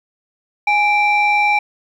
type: tone pair together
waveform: sine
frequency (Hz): 829.9 / 2349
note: G#5 / D7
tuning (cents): -1 / 0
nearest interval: octave + tritone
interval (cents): 1801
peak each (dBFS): -13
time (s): 0.67-1.59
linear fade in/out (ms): 5
effects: tanh soft clip ceiling -8 dBFS + 8-bit